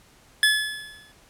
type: tone with exponential decay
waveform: 25% pulse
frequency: 1717 Hz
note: A6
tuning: 43 cents flat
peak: -10 dBFS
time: 0.43-1.12 s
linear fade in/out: 1 ms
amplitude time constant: 150 ms
effects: pink hiss -55 dBFS RMS until 1.29 s + low-pass 12000 Hz 12 dB/octave